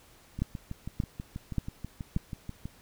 two click trains, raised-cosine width 5 ms, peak -15 / -24 dBFS, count 4 / 15, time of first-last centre 0.42-2.164 / 0.39-2.655 s, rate 1.72 / 6.18 Hz, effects pink hiss -58 dBFS RMS until 2.81 s

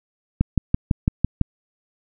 click train, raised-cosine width 5 ms, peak -4 dBFS, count 7, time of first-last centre 0.41-1.413 s, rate 5.98 Hz, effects none

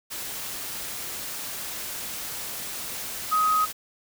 sine tone in noise, 1259 Hz, D#6, 20 cents sharp, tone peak -19 dBFS, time 3.31-3.66 s, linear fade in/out 20 ms, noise white, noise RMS -34 dBFS, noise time 0.1-3.73 s, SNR +12 dB, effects none

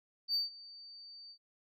sine tone with ADSR envelope, 4603 Hz, D8, 36 cents flat, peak -26 dBFS, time 0.28-1.38 s, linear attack 64 ms, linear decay 150 ms, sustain -23 dB, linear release 74 ms, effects tanh soft clip ceiling -28 dBFS

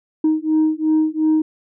sine beating tone pair, 311.2 / 314 Hz, D#4 / D#4, 0 / +16 cents, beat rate 2.8 Hz, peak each -16 dBFS, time 0.24-1.42 s, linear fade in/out 5 ms, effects tanh soft clip ceiling -10 dBFS

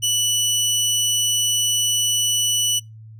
20% pulse tone, 2960 Hz, F#7, in tune, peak -12 dBFS, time 0.02-2.8 s, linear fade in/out 20 ms, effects noise-tail reverb RT60 0.2 s tail -24 dB re dry + added 110 Hz sine -38 dBFS peak until 3.19 s

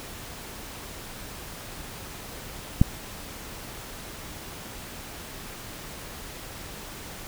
click, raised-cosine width 5 ms, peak -3 dBFS, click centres 2.815 s, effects pink hiss -40 dBFS RMS until 7.27 s

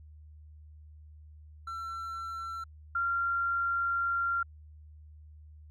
triangle / sine tone pair in turn, 1348 / 1381.9 Hz, E6 / F6, +38 / -19 cents, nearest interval unison, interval 43 cents, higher second, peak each -34 / -27 dBFS, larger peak second, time 1.67-2.64 / 2.95-4.43 s, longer second, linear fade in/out 5 ms, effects added 76 Hz sine -49 dBFS peak until 5.7 s

